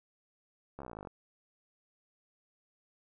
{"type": "slowing click train", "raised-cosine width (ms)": 1, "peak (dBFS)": -30, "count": 17, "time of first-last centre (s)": [0.79, 1.072], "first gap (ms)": 14, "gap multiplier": 1.03, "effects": []}